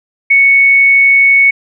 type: tone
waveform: sine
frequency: 2217 Hz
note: C#7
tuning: in tune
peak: -4 dBFS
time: 0.3-1.51 s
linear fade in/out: 10 ms
effects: none